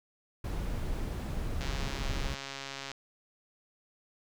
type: noise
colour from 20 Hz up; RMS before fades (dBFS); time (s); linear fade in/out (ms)
brown; -34; 0.44-2.35; 5
type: click train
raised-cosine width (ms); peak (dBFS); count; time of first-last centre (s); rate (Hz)
0.2; -22; 180; 1.61-2.917; 137
effects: none